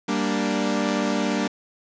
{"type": "chord", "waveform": "sawtooth", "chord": "G minor", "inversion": "none", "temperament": "equal", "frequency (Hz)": [196, 233.1, 293.7], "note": ["G3", "Bb3", "D4"], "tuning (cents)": [0, 0, 0], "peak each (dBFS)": -22, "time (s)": [0.08, 1.48], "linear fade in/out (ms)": 10, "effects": ["resampled to 16000 Hz", "7-bit"]}